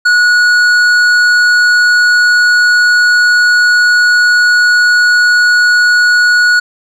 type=tone with hard clipping; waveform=triangle; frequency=1459 Hz; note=F#6; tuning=25 cents flat; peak=-7 dBFS; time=0.05-6.6 s; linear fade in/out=10 ms; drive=12 dB; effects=none